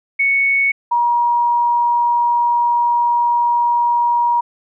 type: tone pair in turn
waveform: sine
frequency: 2217 / 952.8 Hz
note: C#7 / A#5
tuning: 0 / +38 cents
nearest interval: octave + minor third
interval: 1462 cents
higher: first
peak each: -12 dBFS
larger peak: neither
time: 0.19-0.72 / 0.91-4.41 s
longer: second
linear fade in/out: 10 ms
effects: none